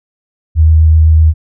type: tone with vibrato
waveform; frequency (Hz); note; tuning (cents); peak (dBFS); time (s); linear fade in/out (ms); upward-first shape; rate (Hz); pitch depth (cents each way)
sine; 79.2; D#2; +31; -3; 0.55-1.34; 50; sine; 7.9; 12
effects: none